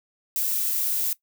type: noise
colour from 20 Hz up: violet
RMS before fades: -25 dBFS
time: 0.36-1.13 s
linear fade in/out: 0 ms
effects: noise-tail reverb RT60 0.1 s tail -19 dB re dry